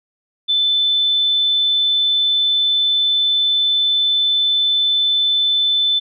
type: tone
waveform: sine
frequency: 3520 Hz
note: A7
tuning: in tune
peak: -13 dBFS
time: 0.48-6 s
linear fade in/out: 20 ms
effects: none